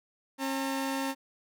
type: tone pair together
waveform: sawtooth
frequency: 270.3 / 907.2 Hz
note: C#4 / A#5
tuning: -44 / -47 cents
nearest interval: octave + major sixth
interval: 2097 cents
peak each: -27 / -32 dBFS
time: 0.38-1.15 s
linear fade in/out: 50 ms
effects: none